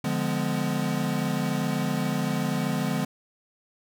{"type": "chord", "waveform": "square", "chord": "D diminished seventh", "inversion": "none", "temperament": "equal with one note detuned", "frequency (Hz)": [146.83, 174.61, 207.7, 252.6], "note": ["D3", "F3", "Ab3", "Cb4"], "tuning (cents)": [0, 0, 0, 39], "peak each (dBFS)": -31, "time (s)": [0.04, 3.05], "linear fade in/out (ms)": 5, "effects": []}